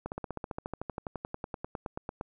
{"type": "slowing click train", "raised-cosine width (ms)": 1, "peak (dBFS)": -21, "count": 26, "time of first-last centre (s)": [0.06, 2.211], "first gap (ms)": 59, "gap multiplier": 1.03, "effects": []}